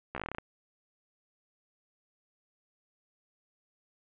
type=slowing click train; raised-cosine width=0.5 ms; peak=-21 dBFS; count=11; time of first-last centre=0.15-0.384 s; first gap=14 ms; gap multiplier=1.11; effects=resampled to 8000 Hz + 9-bit